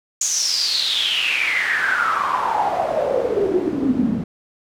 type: noise with band-pass filter sweep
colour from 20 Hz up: pink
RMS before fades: -20 dBFS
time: 0.21-4.24 s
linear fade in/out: 5 ms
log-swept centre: 6800 to 200 Hz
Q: 9.2
effects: none